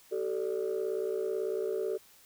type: chord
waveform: sine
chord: G suspended second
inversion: none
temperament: equal with one note detuned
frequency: 381.9 / 440 / 587.3 Hz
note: G4 / A4 / D5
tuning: -45 / 0 / 0 cents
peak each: -32 / -32 / -38 dBFS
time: 0.11-1.98 s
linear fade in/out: 20 ms
effects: tanh soft clip ceiling -24 dBFS + white hiss -59 dBFS RMS until 2.25 s